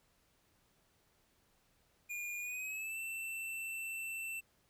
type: tone with pitch glide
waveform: square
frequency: 2426 to 2676 Hz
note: D#7 to E7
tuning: -44 to +25 cents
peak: -40 dBFS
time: 2.09-4.41 s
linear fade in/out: 20 ms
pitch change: +169 cents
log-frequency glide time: 2.39-2.99 s
effects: pink hiss -73 dBFS RMS until 4.69 s